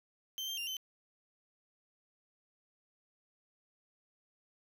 35% pulse tone with pitch steps, 3113 / 3164 / 2789 / 3067 Hz, G7 / G7 / F7 / G7, -13 / +15 / -3 / -38 cents, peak -35 dBFS, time 0.38-0.768 s, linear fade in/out 0 ms, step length 97 ms, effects none

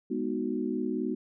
sine chord, G# minor seventh, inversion none, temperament equal, 207.7 / 246.9 / 311.1 / 370 Hz, G#3 / B3 / D#4 / F#4, 0 / 0 / 0 / 0 cents, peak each -35 / -32 / -34 / -34 dBFS, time 0.1-1.15 s, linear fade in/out 10 ms, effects none

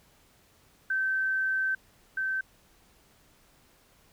sine tone pair in turn, 1546 / 1546 Hz, G6 / G6, -24 / -24 cents, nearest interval unison, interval 0 cents, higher neither, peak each -25 / -27 dBFS, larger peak first, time 0.9-1.75 / 2.17-2.41 s, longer first, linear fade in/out 5 ms, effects pink hiss -62 dBFS RMS until 4.12 s

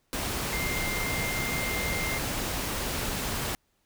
sine tone in noise, 2100 Hz, C7, 6 cents sharp, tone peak -32 dBFS, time 0.53-2.18 s, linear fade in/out 0 ms, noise pink, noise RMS -31 dBFS, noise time 0.13-3.55 s, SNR -4 dB, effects pink hiss -72 dBFS RMS until 3.85 s

